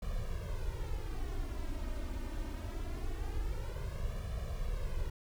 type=noise with flanger; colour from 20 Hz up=brown; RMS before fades=-37 dBFS; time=0.02-5.1 s; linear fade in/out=5 ms; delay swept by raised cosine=1.7 to 3.3 ms; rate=0.23 Hz; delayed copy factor=+0.9; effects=none